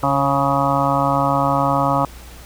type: harmonic tone with a mistuned harmonic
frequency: 139.3 Hz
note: C#3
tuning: 9 cents sharp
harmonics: 1 / 2 / 4 / 5 / 6 / 7 / 8 / 9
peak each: -23 / -23 / -23 / -23 / -23 / -23 / -23 / -23 dBFS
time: 0.03-2.05 s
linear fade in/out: 2 ms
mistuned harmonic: 4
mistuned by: -22 cents
effects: added 60 Hz sine -38 dBFS peak until 2.45 s + pink hiss -42 dBFS RMS until 2.45 s